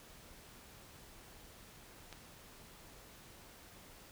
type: click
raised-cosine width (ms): 0.2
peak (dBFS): -30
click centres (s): 2.127
effects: pink hiss -57 dBFS RMS until 4.11 s